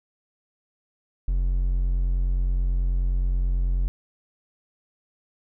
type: tone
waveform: triangle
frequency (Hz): 44.69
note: F1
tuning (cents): +41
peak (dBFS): -18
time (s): 1.28-3.88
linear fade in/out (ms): 0
effects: none